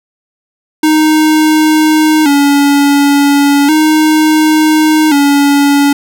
square tone with vibrato, 296.9 Hz, D4, 19 cents sharp, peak -6 dBFS, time 0.83-5.93 s, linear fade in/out 5 ms, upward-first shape square, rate 0.35 Hz, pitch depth 77 cents each way, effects none

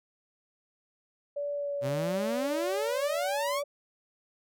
sine tone with vibrato, 573 Hz, D5, 43 cents flat, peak -30 dBFS, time 1.36-3.64 s, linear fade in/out 10 ms, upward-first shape sine, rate 1.8 Hz, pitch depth 12 cents each way
sawtooth exponential sweep, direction up, 124.2 to 1174.7 Hz, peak -27 dBFS, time 1.81-3.63 s, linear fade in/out 50 ms
effects none

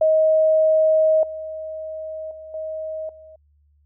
sine tone with level steps, 630 Hz, D#5, 21 cents sharp, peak -13 / -28 / -35 / -26 / -41 dBFS, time 0.01-3.36 s, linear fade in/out 5 ms, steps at 1.23 / 2.31 / 2.54 / 3.09 s, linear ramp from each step 2 ms, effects added 73 Hz sine -56 dBFS peak until 3.85 s

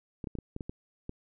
clicks, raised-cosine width 3 ms, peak -24 dBFS, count 8, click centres 0.242 / 0.272 / 0.353 / 0.387 / 0.564 / 0.608 / 0.695 / 1.094 s, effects none

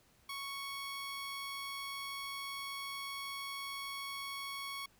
15% pulse tone, 1108.7 Hz, C#6, in tune, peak -34 dBFS, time 0.29-4.86 s, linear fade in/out 5 ms, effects pink hiss -68 dBFS RMS until 4.99 s

